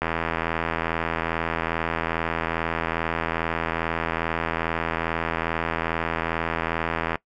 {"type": "click train", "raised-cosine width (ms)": 0.5, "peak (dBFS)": -9, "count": 589, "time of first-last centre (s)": [0.02, 7.156], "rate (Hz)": 82.4, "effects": ["noise-tail reverb RT60 0.1 s tail -21 dB re dry"]}